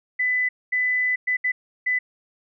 sine tone bursts at uneven times, 2000 Hz, B6, 21 cents sharp, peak -19 dBFS, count 5, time 0.19-0.49 / 0.72-1.16 / 1.27-1.37 / 1.44-1.52 / 1.86-1.99 s, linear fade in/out 10 ms, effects none

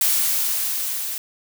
blue noise with level ramp, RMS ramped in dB -18 to -28 dBFS, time 0.01-1.18 s, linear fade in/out 2 ms, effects none

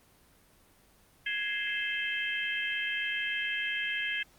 harmonic tone with a mistuned harmonic, 523.3 Hz, C5, in tune, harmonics 3 / 4 / 5 / 6, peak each -34 / -35 / -36 / -37 dBFS, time 1.26-4.23 s, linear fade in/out 5 ms, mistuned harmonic 3, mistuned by +100 cents, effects pink hiss -62 dBFS RMS until 4.38 s + Opus 24 kbps

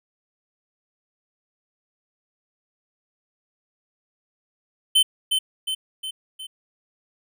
square tone with echo, 3071 Hz, G7, 36 cents flat, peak -14 dBFS, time 4.95-5.03 s, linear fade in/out 10 ms, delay 360 ms, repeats 4, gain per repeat -5 dB, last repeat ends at 6.47 s, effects none

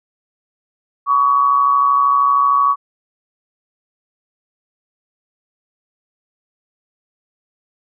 sine tone with amplitude modulation, 1128 Hz, C#6, 30 cents sharp, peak -8 dBFS, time 1.06-2.76 s, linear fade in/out 50 ms, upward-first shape sine, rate 133 Hz, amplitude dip 55%, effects none

